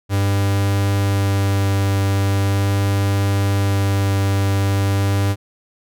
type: tone with vibrato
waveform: 45% pulse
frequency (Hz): 99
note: G2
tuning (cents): +18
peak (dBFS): -15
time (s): 0.09-5.36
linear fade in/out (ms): 50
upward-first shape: sine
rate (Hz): 0.41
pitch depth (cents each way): 8
effects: none